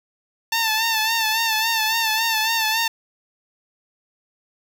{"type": "tone with vibrato", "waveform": "10% pulse", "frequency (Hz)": 892, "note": "A5", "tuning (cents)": 23, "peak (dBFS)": -10, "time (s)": [0.52, 2.88], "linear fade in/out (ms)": 5, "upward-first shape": "sine", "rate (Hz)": 3.6, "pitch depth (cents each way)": 53, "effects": []}